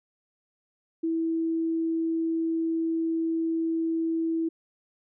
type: tone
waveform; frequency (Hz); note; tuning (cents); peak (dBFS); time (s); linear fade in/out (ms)
sine; 327.2; E4; -13; -24; 1.03-4.49; 10
effects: none